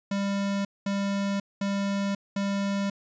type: tone bursts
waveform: square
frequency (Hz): 198.8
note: G3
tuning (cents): +25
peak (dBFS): -26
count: 4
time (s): 0.11-2.9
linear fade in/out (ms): 5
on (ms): 540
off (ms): 210
effects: resampled to 16000 Hz